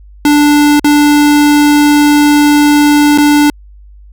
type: tone with dropouts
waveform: square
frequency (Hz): 293.7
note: D4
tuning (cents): 0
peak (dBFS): -5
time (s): 0.25-3.5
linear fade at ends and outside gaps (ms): 2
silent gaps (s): 0.796-0.844 / 3.177-3.183
effects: added 50 Hz sine -33 dBFS peak until 4.12 s

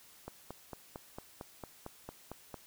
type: click train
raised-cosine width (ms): 1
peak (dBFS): -28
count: 11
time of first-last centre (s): 0.28-2.542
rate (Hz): 4.42
effects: white hiss -59 dBFS RMS until 2.66 s

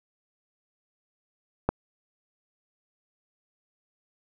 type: click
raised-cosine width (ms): 1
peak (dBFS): -8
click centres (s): 1.69
effects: none

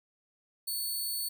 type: tone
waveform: 5% pulse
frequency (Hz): 4443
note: C#8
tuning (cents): +3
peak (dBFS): -25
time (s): 0.67-1.29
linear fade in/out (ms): 10
effects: none

